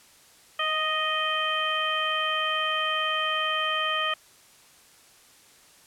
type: harmonic tone with a mistuned harmonic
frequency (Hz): 622.3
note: D#5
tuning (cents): 0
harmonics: 1 / 2 / 3 / 4 / 5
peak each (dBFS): -34 / -28 / -31 / -33 / -29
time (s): 0.59-4.14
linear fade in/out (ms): 5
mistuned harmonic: 1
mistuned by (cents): +17
effects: white hiss -55 dBFS RMS until 5.86 s + low-pass 11000 Hz 12 dB/octave